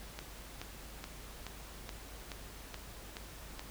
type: click train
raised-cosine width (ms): 0.2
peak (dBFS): -24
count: 9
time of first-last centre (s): 0.19-3.594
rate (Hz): 2.35
effects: added 50 Hz sine -51 dBFS peak until 3.7 s + pink hiss -51 dBFS RMS until 3.7 s